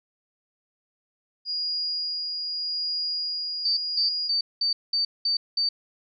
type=tone with tremolo; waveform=sine; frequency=4867 Hz; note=D#8; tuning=39 cents flat; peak=-25 dBFS; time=1.45-4.31 s; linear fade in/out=50 ms; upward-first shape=sine; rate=0.82 Hz; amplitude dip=30%
type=tone bursts; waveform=sine; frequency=4594 Hz; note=D8; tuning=39 cents flat; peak=-21 dBFS; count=7; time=3.65-5.69 s; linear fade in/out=5 ms; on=120 ms; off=200 ms
effects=none